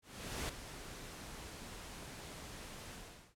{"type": "noise with ADSR envelope", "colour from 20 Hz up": "pink", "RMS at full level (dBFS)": -39, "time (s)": [0.02, 3.35], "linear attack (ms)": 470, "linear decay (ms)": 6, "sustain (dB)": -10, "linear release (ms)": 420, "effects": ["low-pass 11000 Hz 12 dB/octave"]}